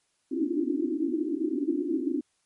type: band-pass noise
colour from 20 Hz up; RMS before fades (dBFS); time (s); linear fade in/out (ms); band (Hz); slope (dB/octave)
white; -28; 0.31-2.21; 10; 260 to 350; 96
effects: white hiss -72 dBFS RMS until 2.45 s + MP3 48 kbps